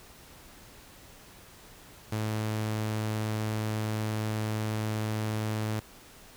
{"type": "tone", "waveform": "sawtooth", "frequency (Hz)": 108.3, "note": "A2", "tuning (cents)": -27, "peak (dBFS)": -25, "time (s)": [2.12, 5.8], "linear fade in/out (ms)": 5, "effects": ["pink hiss -52 dBFS RMS until 6.36 s"]}